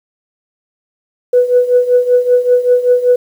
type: tone with tremolo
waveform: sine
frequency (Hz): 493.9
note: B4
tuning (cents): 0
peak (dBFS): -3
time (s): 1.33-3.16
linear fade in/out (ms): 5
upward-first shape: triangle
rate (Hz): 5.2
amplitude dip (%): 85
effects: tanh soft clip ceiling 0 dBFS + 7-bit